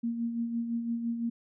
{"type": "tone with tremolo", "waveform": "sine", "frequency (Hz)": 233.1, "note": "A#3", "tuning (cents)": 0, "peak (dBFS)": -27, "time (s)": [0.03, 1.3], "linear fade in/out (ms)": 10, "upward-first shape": "sine", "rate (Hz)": 5.9, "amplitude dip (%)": 50, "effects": []}